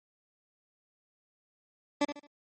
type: tone with echo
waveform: 20% pulse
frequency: 290 Hz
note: D4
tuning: 22 cents flat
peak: -19 dBFS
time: 2.01-2.05 s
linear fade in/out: 5 ms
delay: 73 ms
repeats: 3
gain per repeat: -10 dB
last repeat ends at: 2.269 s
effects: low-pass 7000 Hz 12 dB/octave + MP3 32 kbps